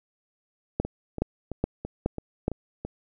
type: two click trains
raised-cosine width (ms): 2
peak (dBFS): -10 / -19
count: 5 / 7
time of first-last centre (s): 0.8-2.481 / 0.85-2.85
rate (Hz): 2.38 / 3
effects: none